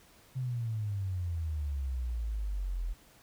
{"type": "exponential sweep", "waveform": "sine", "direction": "down", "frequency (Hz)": [131.8, 40.75], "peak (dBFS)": -31, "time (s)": [0.35, 2.94], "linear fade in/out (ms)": 20, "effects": ["pink hiss -60 dBFS RMS until 3.22 s"]}